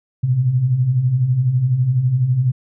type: beating tone pair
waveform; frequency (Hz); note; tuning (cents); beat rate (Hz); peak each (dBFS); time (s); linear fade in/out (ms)
sine; 117.3 / 129.3; A#2 / C3; +11 / -20; 12; -22 / -14; 0.23-2.52; 10
effects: none